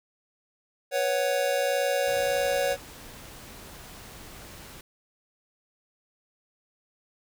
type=chord; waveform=square; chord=B suspended second; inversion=none; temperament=just; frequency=493.9 / 555.6 / 740.8 Hz; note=B4 / C#5 / F#5; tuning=0 / +4 / +2 cents; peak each=-31 / -26 / -32 dBFS; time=0.91-2.77 s; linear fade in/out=50 ms
type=noise; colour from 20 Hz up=pink; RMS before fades=-45 dBFS; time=2.07-4.81 s; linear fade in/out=2 ms
effects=none